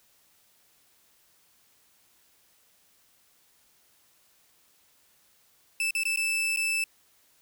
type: tone with dropouts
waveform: 40% pulse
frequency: 2637 Hz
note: E7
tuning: in tune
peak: -24 dBFS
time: 5.8-6.84 s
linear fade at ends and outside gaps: 2 ms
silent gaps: 5.908-5.95 / 6.035-6.053 / 6.161-6.172 / 6.562-6.571 s
effects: white hiss -64 dBFS RMS until 7.41 s